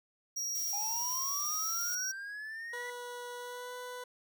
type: tone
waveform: square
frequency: 5680 Hz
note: F8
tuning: 28 cents sharp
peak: -34 dBFS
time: 0.36-2.12 s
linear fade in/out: 10 ms
type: noise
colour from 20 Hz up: violet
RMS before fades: -41 dBFS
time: 0.55-1.95 s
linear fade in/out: 2 ms
type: linear sweep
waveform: triangle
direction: up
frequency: 800 to 1975.5 Hz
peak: -38 dBFS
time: 0.73-2.9 s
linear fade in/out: 2 ms
type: tone with pitch glide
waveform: 20% pulse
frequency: 487.7 to 496.5 Hz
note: B4 to B4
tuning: -22 to +9 cents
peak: -36 dBFS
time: 2.73-4.04 s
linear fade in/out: 5 ms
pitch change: +31 cents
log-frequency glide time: 3.36-3.75 s
effects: none